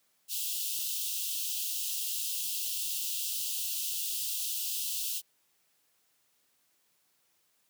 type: high-pass noise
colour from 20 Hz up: white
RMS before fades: -34 dBFS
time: 0.28-5.22 s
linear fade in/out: 50 ms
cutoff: 2700 Hz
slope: 96 dB/octave
effects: white hiss -72 dBFS RMS until 7.69 s + high-pass 100 Hz 12 dB/octave